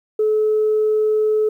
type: tone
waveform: sine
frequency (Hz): 430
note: A4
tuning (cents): -40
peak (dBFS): -13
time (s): 0.19-1.49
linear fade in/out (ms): 5
effects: tanh soft clip ceiling -10 dBFS + 9-bit

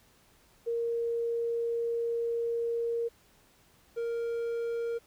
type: tone pair in turn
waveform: sine / triangle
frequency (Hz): 466.2 / 466.2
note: A#4 / A#4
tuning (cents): 0 / 0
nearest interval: unison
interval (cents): 0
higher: neither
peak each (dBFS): -28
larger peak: neither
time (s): 0.66-3.09 / 3.96-4.99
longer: first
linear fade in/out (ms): 20
effects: pink hiss -63 dBFS RMS until 5.06 s

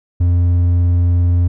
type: tone with hard clipping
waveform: sine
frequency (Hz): 87.7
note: F2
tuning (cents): +8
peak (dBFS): -11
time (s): 0.2-1.48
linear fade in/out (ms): 10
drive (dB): 3
effects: none

